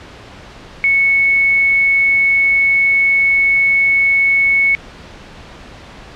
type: tone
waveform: sine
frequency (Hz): 2208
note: C#7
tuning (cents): -7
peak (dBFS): -9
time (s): 0.84-4.75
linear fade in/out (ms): 0
effects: pink hiss -36 dBFS RMS until 6.15 s + low-pass 4000 Hz 12 dB/octave